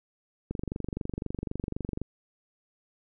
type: click train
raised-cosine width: 3 ms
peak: -19 dBFS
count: 37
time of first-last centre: 0.51-2.016 s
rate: 23.9 Hz
effects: none